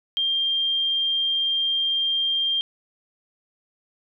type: tone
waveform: sine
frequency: 3191 Hz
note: G7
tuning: 30 cents sharp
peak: -20 dBFS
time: 0.17-2.61 s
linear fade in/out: 0 ms
effects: none